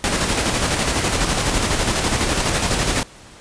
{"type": "noise with tremolo", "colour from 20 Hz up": "pink", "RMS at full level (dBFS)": -18, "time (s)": [0.04, 3.03], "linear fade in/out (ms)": 0, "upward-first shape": "square", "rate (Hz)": 12, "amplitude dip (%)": 35, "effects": ["pink hiss -43 dBFS RMS until 3.4 s", "resampled to 22050 Hz"]}